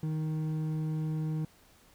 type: tone pair together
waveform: triangle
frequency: 156.2 / 312.4 Hz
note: D#3 / D#4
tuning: +7 / +7 cents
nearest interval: octave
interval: 1200 cents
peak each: -28 / -39 dBFS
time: 0.03-1.45 s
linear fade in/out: 2 ms
effects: pink hiss -61 dBFS RMS until 1.94 s